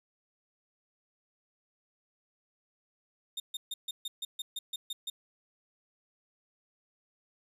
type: tone bursts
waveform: 40% pulse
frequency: 3654 Hz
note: A#7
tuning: 35 cents flat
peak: -33 dBFS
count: 11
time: 3.37-5.1 s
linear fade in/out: 5 ms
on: 30 ms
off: 140 ms
effects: none